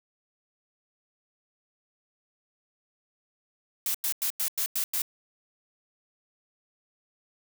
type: noise bursts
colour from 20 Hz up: blue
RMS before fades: -28 dBFS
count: 7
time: 3.86-5.019 s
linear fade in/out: 2 ms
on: 85 ms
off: 94 ms
effects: none